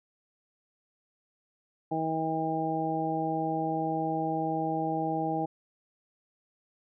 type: harmonic tone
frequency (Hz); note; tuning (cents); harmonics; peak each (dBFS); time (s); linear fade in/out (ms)
160.1; D#3; +50; 1 / 2 / 3 / 4 / 5; -36 / -32 / -37 / -36 / -31; 1.91-5.46; 10
effects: none